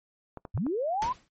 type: clicks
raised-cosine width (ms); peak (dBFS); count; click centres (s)
1; -25; 4; 0.373 / 0.452 / 0.576 / 0.666
type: linear sweep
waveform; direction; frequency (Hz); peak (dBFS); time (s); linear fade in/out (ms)
sine; up; 71.5 to 1046.5; -26; 0.54-1.13; 10
type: noise with exponential decay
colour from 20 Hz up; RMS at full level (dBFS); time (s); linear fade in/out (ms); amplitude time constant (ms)
pink; -33; 1.02-1.28; 0; 56
effects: noise-tail reverb RT60 0.1 s tail -23 dB re dry + MP3 32 kbps